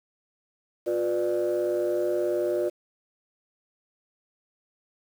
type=chord; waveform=sine; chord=B diminished; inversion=second; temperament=just; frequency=355.6 / 493.9 / 592.7 Hz; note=F4 / B4 / D5; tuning=+31 / 0 / +16 cents; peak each=-25 / -29 / -26 dBFS; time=0.86-2.7 s; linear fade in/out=20 ms; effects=tanh soft clip ceiling -18 dBFS + 8-bit